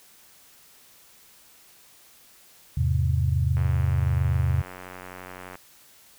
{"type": "chord", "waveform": "sine", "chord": "E augmented", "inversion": "none", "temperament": "equal", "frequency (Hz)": [82.41, 103.83, 130.81], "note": ["E2", "G#2", "B#2"], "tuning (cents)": [0, 0, 0], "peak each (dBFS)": [-23, -27, -24], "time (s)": [2.77, 4.62], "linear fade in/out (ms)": 5}
{"type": "click train", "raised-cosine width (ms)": 0.5, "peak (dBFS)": -24, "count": 183, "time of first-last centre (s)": [3.57, 5.555], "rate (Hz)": 91.7}
{"effects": ["white hiss -54 dBFS RMS until 6.18 s"]}